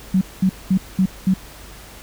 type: tone bursts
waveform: sine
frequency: 188.2 Hz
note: F#3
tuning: 30 cents sharp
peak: -12 dBFS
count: 5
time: 0.14-1.34 s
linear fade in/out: 5 ms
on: 72 ms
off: 210 ms
effects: added 50 Hz sine -42 dBFS peak until 2.02 s + pink hiss -41 dBFS RMS until 2.02 s